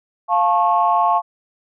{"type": "chord", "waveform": "sine", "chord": "F augmented", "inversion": "none", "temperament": "just", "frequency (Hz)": [698.5, 873.1, 1091.3], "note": ["F5", "A5", "C#6"], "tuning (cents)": [0, -14, -27], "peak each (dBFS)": -17, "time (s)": [0.28, 1.22], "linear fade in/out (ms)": 50, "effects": ["tanh soft clip ceiling -4 dBFS"]}